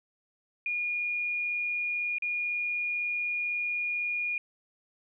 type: tone with dropouts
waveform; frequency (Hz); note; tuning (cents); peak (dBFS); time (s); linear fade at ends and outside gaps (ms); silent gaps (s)
sine; 2434; D#7; -39; -28; 0.66-4.38; 2; 2.184-2.222
effects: none